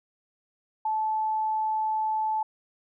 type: tone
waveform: sine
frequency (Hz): 870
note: A5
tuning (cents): -20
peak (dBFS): -24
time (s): 0.85-2.43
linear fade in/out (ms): 5
effects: none